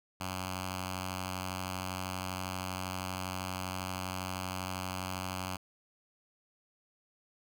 5% pulse tone with notch filter, 92.6 Hz, F#2, 2 cents sharp, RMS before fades -38 dBFS, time 0.2-5.57 s, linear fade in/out 10 ms, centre 430 Hz, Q 0.72, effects none

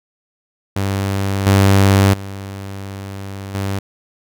sawtooth tone with level steps, 98 Hz, G2, in tune, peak -13 / -5 / -23 / -15 dBFS, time 0.76-3.79 s, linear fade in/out 5 ms, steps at 1.46 / 2.13 / 3.54 s, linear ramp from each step 10 ms, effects none

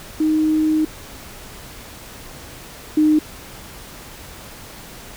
sine tone pair in turn, 311.1 / 306.5 Hz, D#4 / D#4, 0 / -26 cents, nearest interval unison, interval 26 cents, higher first, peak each -14 / -11 dBFS, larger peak second, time 0.2-0.85 / 2.97-3.19 s, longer first, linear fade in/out 5 ms, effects pink hiss -38 dBFS RMS until 5.16 s

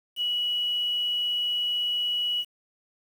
sine tone with quantisation, 2929 Hz, F#7, 18 cents flat, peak -24 dBFS, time 0.16-2.45 s, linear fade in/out 50 ms, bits 8, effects none

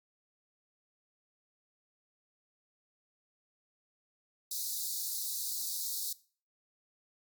white high-pass noise, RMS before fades -36 dBFS, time 4.51-6.13 s, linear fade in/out 5 ms, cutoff 3800 Hz, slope 96 dB/octave, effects noise-tail reverb RT60 0.4 s tail -19 dB re dry + MP3 96 kbps

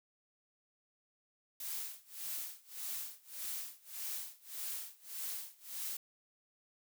blue noise with tremolo, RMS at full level -40 dBFS, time 1.6-5.97 s, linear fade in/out 2 ms, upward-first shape sine, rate 1.7 Hz, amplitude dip 95%, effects none

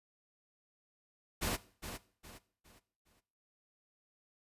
pink noise with echo, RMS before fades -35 dBFS, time 1.41-1.57 s, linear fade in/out 20 ms, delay 410 ms, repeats 4, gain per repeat -9 dB, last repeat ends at 3.21 s, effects noise-tail reverb RT60 0.5 s tail -18 dB re dry + resampled to 32000 Hz

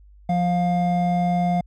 triangle tone pair together, 176.25 / 705 Hz, F3 / F5, +16 / +16 cents, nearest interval 2 octaves, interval 2400 cents, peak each -18 / -20 dBFS, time 0.29-1.61 s, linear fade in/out 5 ms, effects added 50 Hz sine -46 dBFS peak until 1.66 s

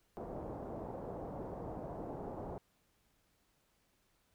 white low-pass noise, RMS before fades -44 dBFS, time 0.17-2.58 s, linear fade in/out 0 ms, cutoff 740 Hz, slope 24 dB/octave, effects pink hiss -75 dBFS RMS until 4.34 s

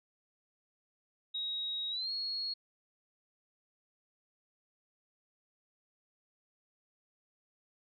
sine tone with pitch glide, 3800 to 4315 Hz, A#7 to C#8, +33 to -47 cents, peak -34 dBFS, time 1.34-2.54 s, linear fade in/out 10 ms, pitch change +220 cents, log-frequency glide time 1.9-2.11 s, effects none

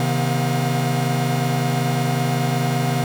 45% pulse tone cluster, 131.8 / 157.1 / 241 / 714 Hz, C3 / D#3 / B3 / F5, +13 / +17 / -42 / +38 cents, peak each -21 / -24 / -26 / -27 dBFS, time 0-3.04 s, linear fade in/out 2 ms, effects none

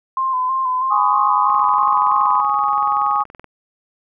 sine tone with vibrato, 1035 Hz, C6, 19 cents flat, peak -16 dBFS, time 0.17-2.41 s, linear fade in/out 2 ms, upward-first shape square, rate 3.1 Hz, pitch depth 33 cents each way
sine chord, Ab suspended fourth, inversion none, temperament equal, 830.6 / 1108.7 / 1244.5 Hz, Ab5 / Db6 / Eb6, 0 / 0 / 0 cents, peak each -19 dBFS, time 0.9-3.24 s, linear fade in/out 20 ms
click train, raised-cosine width 0.5 ms, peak -23 dBFS, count 42, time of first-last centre 1.5-3.443 s, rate 21.1 Hz
effects none

